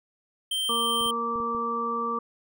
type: tone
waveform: square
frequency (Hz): 3136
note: G7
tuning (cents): 0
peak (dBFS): -26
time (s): 0.51-1.11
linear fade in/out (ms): 5
type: harmonic tone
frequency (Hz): 233.1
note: A#3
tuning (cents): 0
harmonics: 1 / 2 / 4 / 5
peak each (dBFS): -35 / -33 / -39 / -27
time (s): 0.69-2.19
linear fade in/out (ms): 5
type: clicks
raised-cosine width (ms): 3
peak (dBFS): -31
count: 5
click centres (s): 1.011 / 1.061 / 1.358 / 1.402 / 1.549
effects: none